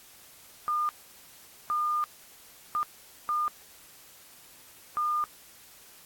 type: tone bursts at uneven times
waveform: sine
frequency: 1211 Hz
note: D#6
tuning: 47 cents flat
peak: -25 dBFS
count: 5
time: 0.68-0.89 / 1.7-2.04 / 2.75-2.83 / 3.29-3.48 / 4.97-5.24 s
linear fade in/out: 0 ms
effects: white hiss -53 dBFS RMS until 6.05 s + AAC 64 kbps